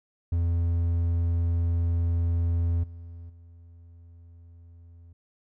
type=tone with level steps; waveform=triangle; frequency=84.9 Hz; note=F2; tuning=48 cents flat; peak=-20 / -37 / -45 dBFS; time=0.32-5.13 s; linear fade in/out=5 ms; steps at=2.83 / 3.29 s; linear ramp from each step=10 ms; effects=none